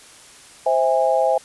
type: chord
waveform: sine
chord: C augmented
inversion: none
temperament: just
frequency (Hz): 523.3 / 654.1 / 817.6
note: C5 / E5 / G#5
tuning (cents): 0 / -14 / -27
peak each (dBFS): -19 / -19 / -20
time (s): 0.66-1.38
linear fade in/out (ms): 5
effects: white hiss -45 dBFS RMS until 1.44 s + resampled to 24000 Hz